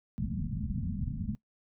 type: low-pass noise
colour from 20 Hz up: white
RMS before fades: -34 dBFS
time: 0.18-1.35 s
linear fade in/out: 0 ms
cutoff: 240 Hz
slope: 96 dB/octave
effects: noise-tail reverb RT60 0.1 s tail -20 dB re dry